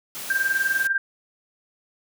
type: high-pass noise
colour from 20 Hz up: white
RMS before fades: -34 dBFS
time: 0.15-0.87 s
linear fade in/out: 0 ms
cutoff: 130 Hz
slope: 48 dB/octave
type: tone with tremolo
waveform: sine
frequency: 1583 Hz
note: G6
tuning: 17 cents sharp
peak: -17 dBFS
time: 0.3-0.98 s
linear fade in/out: 2 ms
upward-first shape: sine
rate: 20 Hz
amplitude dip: 70%
effects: none